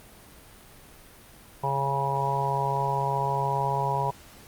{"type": "harmonic tone", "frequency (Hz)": 138.3, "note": "C#3", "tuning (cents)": -4, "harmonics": [1, 3, 4, 5, 6, 7], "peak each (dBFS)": [-30, -34, -35, -34, -31, -27], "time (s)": [1.63, 4.11], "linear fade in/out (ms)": 10, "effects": ["pink hiss -50 dBFS RMS until 4.47 s", "Opus 32 kbps"]}